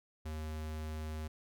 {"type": "tone", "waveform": "square", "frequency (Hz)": 77.78, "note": "D#2", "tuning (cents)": 0, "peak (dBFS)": -39, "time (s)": [0.25, 1.28], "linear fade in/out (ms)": 10, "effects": []}